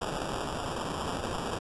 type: noise with sample-and-hold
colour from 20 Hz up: white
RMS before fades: -34 dBFS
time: 0.01-1.59 s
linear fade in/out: 10 ms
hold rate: 2100 Hz
effects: resampled to 24000 Hz